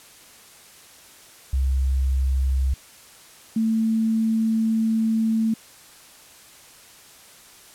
sine tone pair in turn, 66.3 / 223 Hz, C2 / A3, +23 / +23 cents, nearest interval octave + major sixth, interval 2100 cents, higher second, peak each -18 dBFS, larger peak neither, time 1.53-2.74 / 3.56-5.54 s, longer second, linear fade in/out 5 ms, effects white hiss -48 dBFS RMS until 7.74 s + low-pass 12000 Hz 12 dB/octave

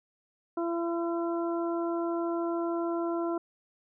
harmonic tone, 338.3 Hz, E4, 45 cents sharp, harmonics 1 / 2 / 3 / 4, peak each -29 / -35 / -39 / -41 dBFS, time 0.57-3.38 s, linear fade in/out 5 ms, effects none

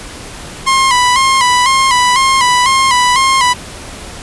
sawtooth tone with vibrato, 1027 Hz, C6, 33 cents flat, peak -4 dBFS, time 0.66-3.54 s, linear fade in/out 20 ms, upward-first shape square, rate 2 Hz, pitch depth 65 cents each way, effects pink hiss -29 dBFS RMS until 4.22 s + resampled to 24000 Hz

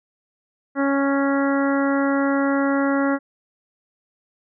harmonic tone, 277.2 Hz, C#4, in tune, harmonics 1 / 2 / 3 / 4 / 5 / 6 / 7, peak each -19 / -24 / -30 / -30 / -28 / -32 / -33 dBFS, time 0.75-3.19 s, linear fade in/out 50 ms, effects none

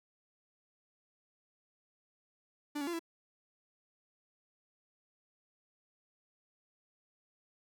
45% pulse tone with pitch steps, 293.8 / 282.1 / 344.7 / 332.5 Hz, D4 / C#4 / F4 / E4, +1 / +30 / -23 / +15 cents, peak -35 dBFS, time 2.75-2.994 s, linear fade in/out 10 ms, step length 61 ms, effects none

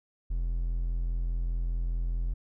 triangle tone, 42.43 Hz, F1, 49 cents flat, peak -25 dBFS, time 0.3-2.34 s, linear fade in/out 10 ms, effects none

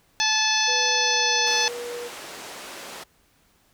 harmonic tone, 868 Hz, A5, 24 cents flat, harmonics 1 / 2 / 3 / 4 / 5 / 6 / 7, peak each -27 / -27 / -27 / -27 / -27 / -27 / -27 dBFS, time 0.2-1.68 s, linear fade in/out 0 ms
sine tone with pitch glide, 493.9 to 480.7 Hz, B4 to B4, 0 to -47 cents, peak -31 dBFS, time 0.67-2.09 s, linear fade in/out 20 ms, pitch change -47 cents, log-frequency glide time 0.94-1.43 s
pink band-pass noise, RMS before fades -39 dBFS, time 1.46-3.04 s, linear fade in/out 10 ms, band 390 to 9500 Hz, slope 12 dB/octave
effects pink hiss -62 dBFS RMS until 3.73 s

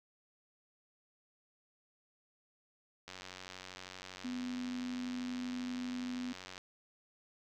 click train, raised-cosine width 0.2 ms, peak -29 dBFS, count 325, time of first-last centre 3.08-6.579 s, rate 92.6 Hz
sine tone, 249.6 Hz, B3, 19 cents sharp, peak -37 dBFS, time 4.24-6.33 s, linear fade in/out 10 ms
effects none

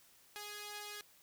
5% pulse tone pair together, 415.3 / 833 Hz, G#4 / G#5, 0 / +5 cents, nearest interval octave, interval 1205 cents, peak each -35 / -38 dBFS, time 0.36-1.01 s, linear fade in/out 0 ms, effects white hiss -65 dBFS RMS until 1.22 s

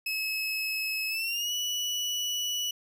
30% pulse tone with pitch glide, 2581 to 2948 Hz, E7 to F#7, -37 to -7 cents, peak -26 dBFS, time 0.06-2.71 s, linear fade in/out 5 ms, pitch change +230 cents, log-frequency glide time 1.09-1.53 s, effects none

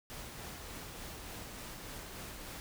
pink noise with tremolo, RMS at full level -45 dBFS, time 0.1-2.6 s, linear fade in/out 0 ms, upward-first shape sine, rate 3.4 Hz, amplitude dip 25%, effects none

